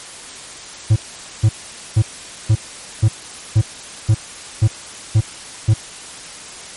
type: tone bursts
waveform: triangle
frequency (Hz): 108.7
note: A2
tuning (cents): -21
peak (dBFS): -6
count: 10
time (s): 0.9-5.74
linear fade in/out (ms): 10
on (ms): 61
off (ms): 470
effects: white hiss -34 dBFS RMS until 6.76 s + MP3 48 kbps